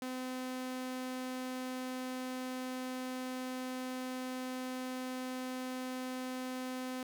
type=tone; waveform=sawtooth; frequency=255.8 Hz; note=C4; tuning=39 cents flat; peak=-34 dBFS; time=0.02-7.03 s; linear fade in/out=2 ms; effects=none